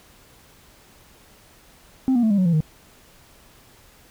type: tone with pitch steps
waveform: sine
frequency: 261.6 / 239.9 / 220 / 201.7 / 184.98 / 169.63 / 155.55 Hz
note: C4 / A#3 / A3 / G3 / F#3 / E3 / D#3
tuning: 0 / +50 / 0 / +50 / 0 / +50 / 0 cents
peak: -13 dBFS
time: 2.08-2.605 s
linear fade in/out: 0 ms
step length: 75 ms
effects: tanh soft clip ceiling -14 dBFS + pink hiss -52 dBFS RMS until 4.1 s